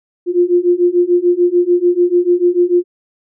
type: beating tone pair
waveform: sine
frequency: 349.2 / 356 Hz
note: F4 / F4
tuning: 0 / +33 cents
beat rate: 6.8 Hz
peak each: -13 / -12 dBFS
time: 0.26-2.84 s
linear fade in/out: 50 ms
effects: none